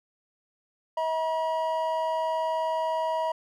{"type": "tone pair together", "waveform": "triangle", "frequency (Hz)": [641, 959.8], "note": ["E5", "B5"], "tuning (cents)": [-49, -50], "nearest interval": "perfect fifth", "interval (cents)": 699, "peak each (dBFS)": -26, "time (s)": [0.97, 3.32], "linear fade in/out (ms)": 5, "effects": []}